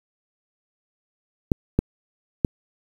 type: clicks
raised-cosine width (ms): 3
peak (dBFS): -4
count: 3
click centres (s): 1.518 / 1.79 / 2.448
effects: 7-bit